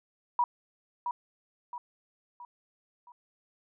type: tone with echo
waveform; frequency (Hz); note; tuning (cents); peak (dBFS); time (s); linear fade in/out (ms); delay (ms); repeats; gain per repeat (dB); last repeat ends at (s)
sine; 967; B5; -37; -22; 0.39-0.44; 2; 670; 4; -7; 3.12
effects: none